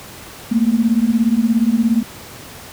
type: beating tone pair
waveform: sine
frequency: 220 / 237 Hz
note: A3 / A#3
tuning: 0 / +29 cents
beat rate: 17 Hz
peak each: -15 dBFS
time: 0.51-2.03 s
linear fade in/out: 10 ms
effects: pink hiss -36 dBFS RMS until 2.72 s + high-pass 60 Hz 12 dB/octave